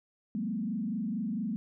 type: tone with frequency modulation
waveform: sine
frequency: 215.7 Hz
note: A3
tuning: 34 cents flat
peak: -30 dBFS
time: 0.35-1.56 s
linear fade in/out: 0 ms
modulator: 24.4 Hz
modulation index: 1.3
effects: none